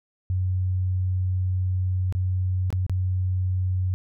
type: tone with dropouts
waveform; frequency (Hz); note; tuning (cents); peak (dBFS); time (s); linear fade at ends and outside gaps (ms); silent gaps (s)
sine; 92.4; F#2; -2; -21; 0.3-3.94; 0; 2.125-2.15 / 2.704-2.727 / 2.865-2.896
effects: none